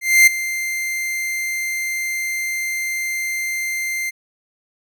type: tone with ADSR envelope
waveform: 45% pulse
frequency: 2093 Hz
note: C7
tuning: in tune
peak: -6 dBFS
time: 0.01-4.11 s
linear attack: 260 ms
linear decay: 10 ms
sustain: -15 dB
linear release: 22 ms
effects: none